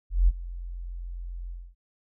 sine tone with ADSR envelope, 43.65 Hz, F1, in tune, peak -14 dBFS, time 0.1-1.75 s, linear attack 180 ms, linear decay 34 ms, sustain -19 dB, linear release 250 ms, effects none

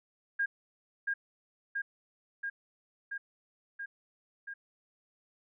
sine tone with echo, 1619 Hz, G#6, 45 cents flat, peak -27 dBFS, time 0.39-0.46 s, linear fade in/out 10 ms, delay 680 ms, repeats 6, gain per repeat -2 dB, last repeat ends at 4.54 s, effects none

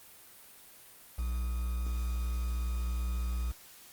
triangle tone with quantisation, 60 Hz, B1, 49 cents flat, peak -28 dBFS, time 1.18-3.52 s, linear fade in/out 10 ms, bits 8, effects white hiss -54 dBFS RMS until 3.92 s + Opus 32 kbps

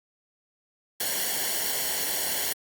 white noise with comb filter, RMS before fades -28 dBFS, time 1-2.53 s, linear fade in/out 5 ms, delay 0.8 ms, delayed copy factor -0.7, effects Opus 48 kbps

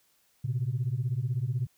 sine beating tone pair, 116.54 / 132.54 Hz, A#2 / C3, 0 / +23 cents, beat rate 16 Hz, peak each -29 dBFS, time 0.44-1.67 s, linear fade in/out 10 ms, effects tanh soft clip ceiling -21 dBFS + white hiss -68 dBFS RMS until 1.77 s

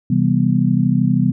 sine chord, C major seventh, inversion none, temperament just, 130.81 / 163.52 / 196.22 / 245.3 Hz, C3 / E3 / G3 / B3, 0 / -14 / +2 / -12 cents, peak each -18 dBFS, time 0.1-1.32 s, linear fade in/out 5 ms, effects none

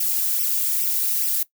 violet noise with flanger, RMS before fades -22 dBFS, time 0-1.43 s, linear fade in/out 5 ms, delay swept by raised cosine 0.35 to 2.55 ms, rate 2.4 Hz, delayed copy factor +0.8, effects noise-tail reverb RT60 0.1 s tail -18 dB re dry

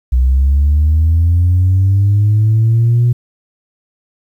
sine linear sweep, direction up, 61.5 to 122 Hz, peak -6 dBFS, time 0.12-3.13 s, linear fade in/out 10 ms, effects tanh soft clip ceiling -5 dBFS + 8-bit

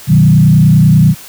sine tone with frequency modulation, 154.6 Hz, D#3, 11 cents flat, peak -3 dBFS, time 0.07-1.15 s, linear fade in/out 50 ms, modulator 30.2 Hz, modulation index 1.2, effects white hiss -33 dBFS RMS until 1.28 s

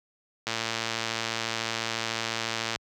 click train, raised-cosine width 0.2 ms, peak -11 dBFS, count 262, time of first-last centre 0.47-2.759 s, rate 114 Hz, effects high-pass 60 Hz 12 dB/octave

